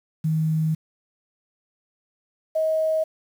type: tone pair in turn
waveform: sine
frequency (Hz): 158 / 633.4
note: D#3 / D#5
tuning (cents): +27 / +31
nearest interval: 2 octaves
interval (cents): 2404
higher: second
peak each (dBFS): -19 / -19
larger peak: neither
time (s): 0.24-0.75 / 2.55-3.04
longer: first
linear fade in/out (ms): 10
effects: 8-bit